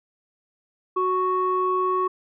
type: tone pair together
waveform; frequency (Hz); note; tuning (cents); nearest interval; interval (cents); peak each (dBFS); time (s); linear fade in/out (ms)
sine; 370 / 1108.7; F#4 / C#6; 0 / 0; octave + perfect fifth; 1900; -23 / -21; 0.96-2.08; 10
effects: tanh soft clip ceiling -13 dBFS